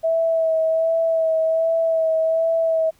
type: tone with vibrato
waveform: sine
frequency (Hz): 650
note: E5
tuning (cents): -24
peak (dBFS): -16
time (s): 0.03-2.91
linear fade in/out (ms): 20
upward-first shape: sine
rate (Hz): 1.3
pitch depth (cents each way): 21
effects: pink hiss -58 dBFS RMS until 2.99 s